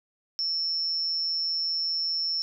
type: tone with amplitude modulation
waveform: sine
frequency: 5400 Hz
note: E8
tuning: 41 cents sharp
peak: -23 dBFS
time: 0.39-2.42 s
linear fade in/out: 0 ms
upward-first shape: sine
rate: 165 Hz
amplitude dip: 50%
effects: none